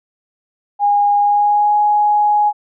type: tone with pitch glide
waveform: sine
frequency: 818 to 834.2 Hz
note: G#5 to G#5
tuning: -26 to +7 cents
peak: -10 dBFS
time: 0.79-2.53 s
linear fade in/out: 50 ms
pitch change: +33 cents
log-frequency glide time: 1.18-1.76 s
effects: none